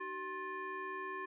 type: tone with frequency modulation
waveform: sine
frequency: 1065 Hz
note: C6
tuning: 30 cents sharp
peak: -39 dBFS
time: 0-1.26 s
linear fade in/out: 10 ms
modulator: 685 Hz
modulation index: 1.2
effects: none